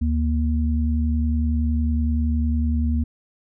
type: tone pair together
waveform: sine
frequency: 74.8 / 235.2 Hz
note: D2 / A#3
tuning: +32 / +16 cents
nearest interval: octave + minor sixth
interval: 1984 cents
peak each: -19 / -24 dBFS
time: 0.01-3.04 s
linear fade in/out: 10 ms
effects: none